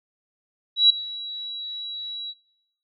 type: tone with ADSR envelope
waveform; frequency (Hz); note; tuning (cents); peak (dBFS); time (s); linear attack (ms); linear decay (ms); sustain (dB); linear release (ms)
sine; 3899; B7; -23; -9; 0.76-2.34; 140; 5; -21; 43
effects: noise-tail reverb RT60 0.8 s tail -24 dB re dry + MP3 64 kbps